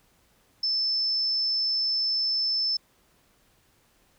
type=tone; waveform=sine; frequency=5274 Hz; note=E8; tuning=in tune; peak=-23 dBFS; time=0.63-2.77 s; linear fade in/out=5 ms; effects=pink hiss -64 dBFS RMS until 4.18 s